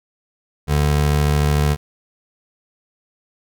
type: tone pair together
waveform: square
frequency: 73.42 / 146.84 Hz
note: D2 / D3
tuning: 0 / 0 cents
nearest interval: octave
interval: 1200 cents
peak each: -18 dBFS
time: 0.67-1.77 s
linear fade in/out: 50 ms
effects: none